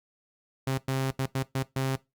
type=tone bursts at uneven times; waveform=sawtooth; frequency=133.3 Hz; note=C3; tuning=33 cents sharp; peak=-22 dBFS; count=6; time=0.67-0.78 / 0.88-1.11 / 1.19-1.26 / 1.35-1.43 / 1.55-1.63 / 1.76-1.96 s; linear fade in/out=5 ms; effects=noise-tail reverb RT60 0.2 s tail -19 dB re dry + Opus 48 kbps